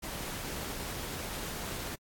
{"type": "noise", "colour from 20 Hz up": "pink", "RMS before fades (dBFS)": -39, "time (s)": [0.02, 1.96], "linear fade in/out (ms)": 20, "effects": ["AAC 64 kbps"]}